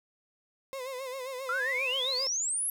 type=tone with vibrato; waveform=35% pulse; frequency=521 Hz; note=C5; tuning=7 cents flat; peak=-34 dBFS; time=0.73-2.27 s; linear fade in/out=0 ms; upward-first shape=sine; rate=7.5 Hz; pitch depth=81 cents each way
type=exponential sweep; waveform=sine; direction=up; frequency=1328 to 11510 Hz; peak=-28 dBFS; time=1.49-2.7 s; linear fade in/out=2 ms
effects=none